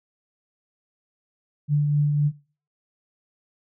sine tone with tremolo, 146.83 Hz, D3, in tune, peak -16 dBFS, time 1.68-2.32 s, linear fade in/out 50 ms, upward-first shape triangle, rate 3.9 Hz, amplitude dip 35%, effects noise-tail reverb RT60 0.4 s tail -21 dB re dry

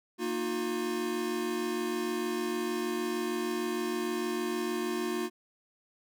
square chord, Bb suspended fourth, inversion none, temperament equal with one note detuned, 233.1 / 311.1 / 357.6 Hz, Bb3 / Eb4 / F4, 0 / 0 / +41 cents, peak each -37 / -38 / -33 dBFS, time 0.18-5.3 s, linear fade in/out 50 ms, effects none

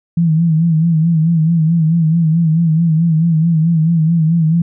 sine tone with vibrato, 163.1 Hz, E3, 18 cents flat, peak -9 dBFS, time 0.17-4.62 s, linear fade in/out 5 ms, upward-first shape sine, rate 4.6 Hz, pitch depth 78 cents each way, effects none

